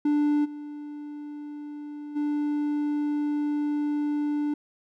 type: tone with level steps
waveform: triangle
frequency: 294.7 Hz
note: D4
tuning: 6 cents sharp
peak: -18 / -33 / -22 dBFS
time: 0.05-4.54 s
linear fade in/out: 5 ms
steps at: 0.44 / 2.15 s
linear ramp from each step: 20 ms
effects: none